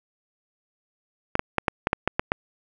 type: clicks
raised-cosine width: 0.5 ms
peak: -5 dBFS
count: 9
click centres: 1.354 / 1.394 / 1.583 / 1.682 / 1.871 / 1.931 / 2.076 / 2.195 / 2.319 s
effects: none